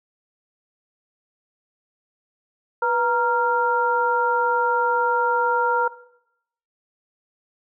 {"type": "tone cluster", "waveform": "sine", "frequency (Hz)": [490.1, 937, 1388], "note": ["B4", "A#5", "F6"], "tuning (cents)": [-13, 9, -11], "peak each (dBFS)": [-24, -21, -23], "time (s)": [2.82, 5.88], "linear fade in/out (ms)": 5, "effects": ["noise-tail reverb RT60 0.8 s tail -18 dB re dry"]}